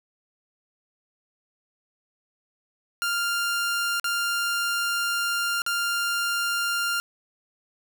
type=tone with dropouts; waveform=sawtooth; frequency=1396.9 Hz; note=F6; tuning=in tune; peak=-20 dBFS; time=3.02-7 s; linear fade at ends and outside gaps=0 ms; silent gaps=3.998-4.043 / 5.619-5.664 s; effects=none